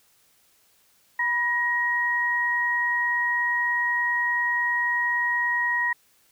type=tone pair together; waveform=sine; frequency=978 / 1888.3 Hz; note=B5 / A#6; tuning=-17 / +22 cents; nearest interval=major seventh; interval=1139 cents; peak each=-28 / -22 dBFS; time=1.19-5.93 s; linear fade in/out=5 ms; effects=white hiss -62 dBFS RMS until 6.31 s